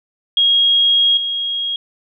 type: tone with level steps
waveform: sine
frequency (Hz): 3277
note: G#7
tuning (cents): -24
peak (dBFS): -10 / -18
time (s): 0.37-1.76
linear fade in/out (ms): 2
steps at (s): 1.17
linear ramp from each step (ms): 2
effects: none